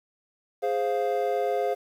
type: chord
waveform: triangle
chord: F minor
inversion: first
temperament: equal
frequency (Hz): 415.3 / 523.3 / 698.5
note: Ab4 / C5 / F5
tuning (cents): 0 / 0 / 0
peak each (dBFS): -26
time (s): 0.62-1.75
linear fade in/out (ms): 20
effects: 9-bit